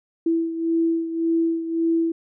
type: beating tone pair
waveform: sine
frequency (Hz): 329.9 / 331.7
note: E4 / E4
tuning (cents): +1 / +11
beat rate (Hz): 1.8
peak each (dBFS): -20 / -26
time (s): 0.26-2.12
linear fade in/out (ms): 5
effects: none